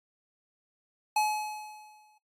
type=tone with exponential decay; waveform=square; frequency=851 Hz; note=G#5; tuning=42 cents sharp; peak=-23 dBFS; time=1.16-2.18 s; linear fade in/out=5 ms; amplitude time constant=220 ms; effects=noise-tail reverb RT60 0.2 s tail -24 dB re dry + AAC 48 kbps